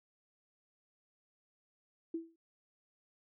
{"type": "tone with exponential decay", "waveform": "sine", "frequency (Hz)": 329.6, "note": "E4", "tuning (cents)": 0, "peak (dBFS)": -32, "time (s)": [2.14, 2.36], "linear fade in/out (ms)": 5, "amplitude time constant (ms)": 46, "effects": []}